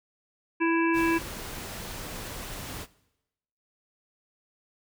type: harmonic tone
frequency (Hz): 331.4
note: E4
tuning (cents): +9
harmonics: 1 / 3 / 5 / 7 / 8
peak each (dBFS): -23 / -30 / -31 / -34 / -34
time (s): 0.6-1.19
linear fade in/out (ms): 20
type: noise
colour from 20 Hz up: pink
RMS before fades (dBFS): -38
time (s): 0.93-2.87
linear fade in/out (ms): 50
effects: noise-tail reverb RT60 0.9 s tail -20 dB re dry